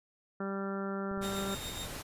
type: harmonic tone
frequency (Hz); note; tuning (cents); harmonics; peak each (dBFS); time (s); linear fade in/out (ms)
196; G3; 0; 1 / 2 / 3 / 4 / 5 / 6 / 7 / 8 / 9; -36 / -39 / -43 / -48 / -51 / -48 / -42 / -53 / -54; 0.4-1.55; 5
type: clicks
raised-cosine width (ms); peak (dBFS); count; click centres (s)
5; -36; 12; 1.114 / 1.176 / 1.211 / 1.348 / 1.379 / 1.426 / 1.552 / 1.582 / 1.661 / 1.721 / 1.774 / 1.842
type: noise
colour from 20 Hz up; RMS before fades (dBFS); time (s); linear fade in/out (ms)
pink; -42; 1.21-2.03; 20
type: tone with tremolo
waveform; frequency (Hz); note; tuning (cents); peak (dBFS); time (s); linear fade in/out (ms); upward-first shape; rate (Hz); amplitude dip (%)
sawtooth; 3693; A#7; -17; -36; 1.21-1.89; 50; triangle; 7.1; 65
effects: resampled to 32000 Hz